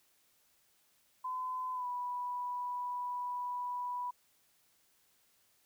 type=tone with pitch glide; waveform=sine; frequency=1017 to 984.1 Hz; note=C6 to B5; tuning=-50 to -6 cents; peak=-35 dBFS; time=1.24-4.11 s; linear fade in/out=10 ms; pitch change=-56 cents; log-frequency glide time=1.73-1.87 s; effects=white hiss -71 dBFS RMS until 5.65 s